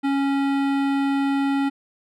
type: tone with hard clipping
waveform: sine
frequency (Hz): 276.6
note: C#4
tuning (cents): -4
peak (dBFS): -21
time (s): 0.03-1.7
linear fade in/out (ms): 20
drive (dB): 17
effects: none